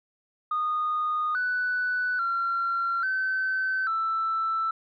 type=tone with pitch steps; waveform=sine; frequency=1232 / 1489 / 1370 / 1532 / 1326 Hz; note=D#6 / F#6 / F6 / G6 / E6; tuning=-17 / +11 / -34 / -40 / +10 cents; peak=-23 dBFS; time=0.51-4.71 s; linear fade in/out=5 ms; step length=840 ms; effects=tanh soft clip ceiling -20 dBFS